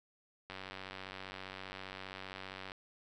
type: click train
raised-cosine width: 0.3 ms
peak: -28 dBFS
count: 212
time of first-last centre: 0.5-2.719 s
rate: 95.1 Hz
effects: none